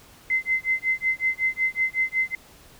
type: tone with tremolo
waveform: sine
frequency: 2063 Hz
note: C7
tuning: 25 cents flat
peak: -18 dBFS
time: 0.3-2.35 s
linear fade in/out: 2 ms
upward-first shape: sine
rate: 5.4 Hz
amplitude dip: 100%
effects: pink hiss -51 dBFS RMS until 2.79 s